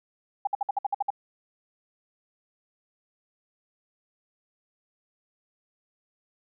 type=tone bursts; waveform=sine; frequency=806 Hz; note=G5; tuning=48 cents sharp; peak=-22 dBFS; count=9; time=0.45-1.104 s; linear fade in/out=5 ms; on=22 ms; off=57 ms; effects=none